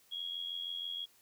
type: tone with amplitude modulation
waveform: sine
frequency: 3300 Hz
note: G#7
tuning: 12 cents flat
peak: -34 dBFS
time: 0.11-1.06 s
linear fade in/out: 20 ms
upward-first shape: sine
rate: 86.2 Hz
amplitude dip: 70%
effects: white hiss -66 dBFS RMS until 1.21 s